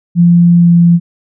sine tone with pitch glide, 172.6 to 171.41 Hz, F3 to F3, -20 to -32 cents, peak -3 dBFS, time 0.15-1 s, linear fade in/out 50 ms, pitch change -12 cents, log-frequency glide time 0.58-0.71 s, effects none

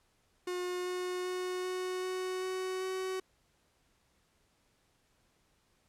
45% pulse tone with pitch steps, 360.3 / 362.8 / 365.3 / 367.9 / 370.4 / 373 / 375.6 Hz, F#4 / F#4 / F#4 / F#4 / F#4 / F#4 / F#4, -46 / -34 / -22 / -10 / +2 / +14 / +26 cents, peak -34 dBFS, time 0.47-3.2 s, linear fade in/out 5 ms, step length 390 ms, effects pink hiss -72 dBFS RMS until 5.88 s + low-pass 11000 Hz 12 dB/octave

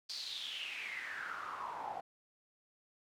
pink noise with band-pass filter sweep, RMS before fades -43 dBFS, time 0.09-2.01 s, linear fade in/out 10 ms, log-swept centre 4800 to 730 Hz, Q 7.5, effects none

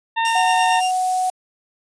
harmonic tone, 911 Hz, A#5, 40 cents flat, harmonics 1 / 2 / 3 / 4, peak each -18 / -24 / -28 / -30 dBFS, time 0.16-0.81 s, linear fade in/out 20 ms
violet noise, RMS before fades -26 dBFS, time 0.25-1.3 s, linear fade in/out 0 ms
sawtooth tone with tremolo, 2794 Hz, F7, in tune, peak -19 dBFS, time 0.25-0.91 s, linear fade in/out 0 ms, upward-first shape sine, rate 8.8 Hz, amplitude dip 70%
sine tone, 740 Hz, F#5, in tune, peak -17 dBFS, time 0.35-1.3 s, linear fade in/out 5 ms
effects resampled to 22050 Hz

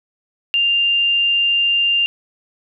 sine tone, 2794 Hz, F7, in tune, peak -13 dBFS, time 0.54-2.06 s, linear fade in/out 0 ms, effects none

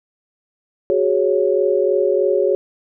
sine chord, F# suspended second, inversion none, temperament equal with one note detuned, 372.1 / 415.3 / 554.4 Hz, F#4 / G#4 / C#5, +10 / 0 / 0 cents, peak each -18 dBFS, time 0.9-2.55 s, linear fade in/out 0 ms, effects none

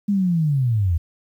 sine linear sweep, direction down, 207.7 to 77.78 Hz, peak -16 dBFS, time 0.08-0.98 s, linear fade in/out 10 ms, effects 9-bit

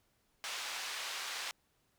white band-pass noise, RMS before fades -41 dBFS, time 0.44-1.51 s, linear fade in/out 0 ms, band 810 to 4600 Hz, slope 12 dB/octave, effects pink hiss -75 dBFS RMS until 1.98 s

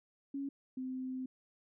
sine tone pair in turn, 277.2 / 258.3 Hz, C#4 / C4, 0 / -22 cents, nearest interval minor second, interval 122 cents, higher first, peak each -36 / -37 dBFS, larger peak first, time 0.34-0.49 / 0.77-1.26 s, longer second, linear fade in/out 5 ms, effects none

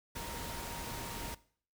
sine tone in noise, 932.3 Hz, A#5, in tune, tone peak -47 dBFS, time 0.15-1.35 s, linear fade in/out 10 ms, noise pink, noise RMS -42 dBFS, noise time 0.15-1.35 s, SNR -8 dB, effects noise-tail reverb RT60 0.5 s tail -19 dB re dry

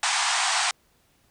pink band-pass noise, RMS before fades -24 dBFS, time 0.03-0.71 s, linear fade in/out 2 ms, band 700 to 9100 Hz, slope 96 dB/octave, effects pink hiss -64 dBFS RMS until 1.3 s

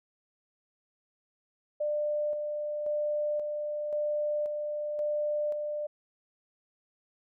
sine tone with tremolo, 596 Hz, D5, 25 cents sharp, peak -27 dBFS, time 1.8-5.87 s, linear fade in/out 10 ms, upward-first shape square, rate 0.94 Hz, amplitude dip 35%, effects none

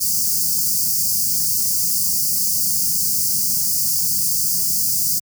white band-stop noise, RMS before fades -19 dBFS, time 0-5.2 s, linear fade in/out 20 ms, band 220 to 4600 Hz, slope 96 dB/octave, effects high-pass 100 Hz 12 dB/octave

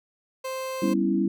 30% pulse tone, 523.3 Hz, C5, in tune, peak -27 dBFS, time 0.44-0.94 s, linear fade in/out 10 ms
sine chord, C# half-diminished seventh, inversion second, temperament equal, 196 / 246.9 / 277.2 / 329.6 Hz, G3 / B3 / C#4 / E4, 0 / 0 / 0 / 0 cents, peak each -25 / -29 / -27 / -25 dBFS, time 0.82-1.28 s, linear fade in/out 5 ms
effects none

